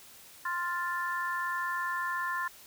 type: chord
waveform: sine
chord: F major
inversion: second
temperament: equal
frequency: 1046.5 / 1396.9 / 1760 Hz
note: C6 / F6 / A6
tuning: 0 / 0 / 0 cents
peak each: -33 / -38 / -34 dBFS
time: 0.45-2.48 s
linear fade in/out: 5 ms
effects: white hiss -53 dBFS RMS until 2.66 s